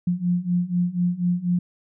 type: beating tone pair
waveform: sine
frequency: 174.61 / 178.71 Hz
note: F3 / F3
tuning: 0 / +40 cents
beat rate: 4.1 Hz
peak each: -24 / -22 dBFS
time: 0.07-1.59 s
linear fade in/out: 5 ms
effects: none